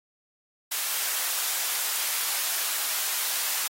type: high-pass noise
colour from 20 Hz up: white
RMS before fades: -28 dBFS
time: 0.71-3.68 s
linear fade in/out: 10 ms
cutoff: 810 Hz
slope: 12 dB/octave
effects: AAC 48 kbps